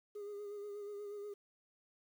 sine tone with vibrato, 410.4 Hz, G#4, 21 cents flat, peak -40 dBFS, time 0.15-1.34 s, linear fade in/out 10 ms, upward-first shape sine, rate 8.3 Hz, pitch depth 33 cents each way, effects tanh soft clip ceiling -42 dBFS + 11-bit

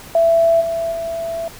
sine tone with level steps, 665 Hz, E5, 15 cents sharp, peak -10 / -18 / -21 dBFS, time 0.15-1.48 s, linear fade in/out 2 ms, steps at 0.6 / 0.91 s, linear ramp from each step 20 ms, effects pink hiss -38 dBFS RMS until 1.59 s

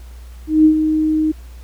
sine tone with ADSR envelope, 311.1 Hz, D#4, in tune, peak -5 dBFS, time 0.47-1.32 s, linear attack 180 ms, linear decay 90 ms, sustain -8 dB, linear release 11 ms, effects added 60 Hz sine -33 dBFS peak until 1.63 s + pink hiss -49 dBFS RMS until 1.63 s

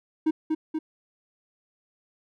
triangle tone with echo, 314.3 Hz, D#4, 18 cents sharp, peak -17 dBFS, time 0.26-0.31 s, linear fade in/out 10 ms, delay 240 ms, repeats 2, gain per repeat -3 dB, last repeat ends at 0.79 s, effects none

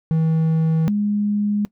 triangle / sine tone pair in turn, 160.7 / 206.7 Hz, E3 / G#3, -44 / -8 cents, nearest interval major third, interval 436 cents, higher second, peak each -13 / -17 dBFS, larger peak first, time 0.11-0.88 / 0.88-1.65 s, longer neither, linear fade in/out 0 ms, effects noise-tail reverb RT60 0.1 s tail -20 dB re dry

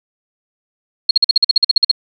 sine tone bursts, 4283 Hz, C8, 40 cents sharp, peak -5 dBFS, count 13, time 1.09-1.914 s, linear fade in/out 5 ms, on 20 ms, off 47 ms, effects none

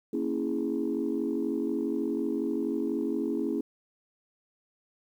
sine chord, A# half-diminished seventh, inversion none, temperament equal, 233.1 / 277.2 / 329.6 / 415.3 Hz, A#3 / C#4 / E4 / G#4, 0 / 0 / 0 / 0 cents, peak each -33 / -31 / -31 / -33 dBFS, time 0.13-3.61 s, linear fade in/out 5 ms, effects tanh soft clip ceiling -19 dBFS + 10-bit

